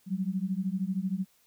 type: beating tone pair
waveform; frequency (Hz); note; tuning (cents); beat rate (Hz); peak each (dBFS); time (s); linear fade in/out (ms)
sine; 182.6 / 195.6; F#3 / G3; -23 / -4; 13; -31; 0.06-1.26; 50
effects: white hiss -66 dBFS RMS until 1.46 s